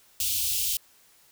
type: band-stop noise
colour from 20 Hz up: white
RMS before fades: -27 dBFS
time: 0.2-0.77 s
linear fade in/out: 2 ms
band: 110 to 2700 Hz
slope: 48 dB/octave
effects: white hiss -59 dBFS RMS until 1.31 s